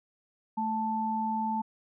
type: tone pair together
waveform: sine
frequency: 220 / 880 Hz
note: A3 / A5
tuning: 0 / 0 cents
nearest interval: 2 octaves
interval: 2400 cents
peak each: -32 / -29 dBFS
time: 0.57-1.62 s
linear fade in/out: 10 ms
effects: none